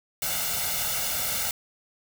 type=noise with comb filter; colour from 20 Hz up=white; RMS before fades=-28 dBFS; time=0.22-1.51 s; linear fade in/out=2 ms; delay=1.4 ms; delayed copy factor=+0.75; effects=none